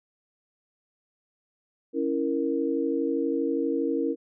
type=chord; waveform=sine; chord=A# diminished; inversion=first; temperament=equal; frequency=277.2 / 329.6 / 466.2 Hz; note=C#4 / E4 / A#4; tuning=0 / 0 / 0 cents; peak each=-28 dBFS; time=1.93-4.16 s; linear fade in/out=50 ms; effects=none